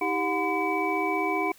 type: tone cluster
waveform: sine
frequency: 319.4 / 394.6 / 728 / 1016 / 2287 Hz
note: D#4 / G4 / F#5 / B5 / D7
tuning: +45 / +11 / -28 / +49 / -47 cents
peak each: -30 dBFS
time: 0.01-1.52 s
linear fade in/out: 5 ms
effects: tanh soft clip ceiling -12 dBFS + white hiss -55 dBFS RMS until 1.58 s